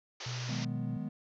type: band-pass noise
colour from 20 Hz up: white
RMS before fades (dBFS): -43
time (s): 0.2-0.65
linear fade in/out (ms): 5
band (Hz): 320 to 6300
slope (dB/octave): 96
type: tone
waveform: sine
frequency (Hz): 123.47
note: B2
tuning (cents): 0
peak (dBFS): -36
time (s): 0.26-0.97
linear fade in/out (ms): 5
type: chord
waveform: triangle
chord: G# minor seventh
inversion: second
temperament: equal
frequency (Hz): 155.56 / 185 / 207.7 / 246.9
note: D#3 / F#3 / G#3 / B3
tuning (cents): 0 / 0 / 0 / 0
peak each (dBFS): -38 / -43 / -37 / -38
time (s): 0.49-1.09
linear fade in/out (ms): 5
effects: none